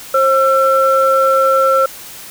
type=tone pair together; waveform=sine; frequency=533.8 / 1345 Hz; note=C5 / E6; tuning=+35 / +34 cents; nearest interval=octave + major third; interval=1599 cents; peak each=-11 / -11 dBFS; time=0.14-1.86 s; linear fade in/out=5 ms; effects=tanh soft clip ceiling -1 dBFS + white hiss -33 dBFS RMS until 2.3 s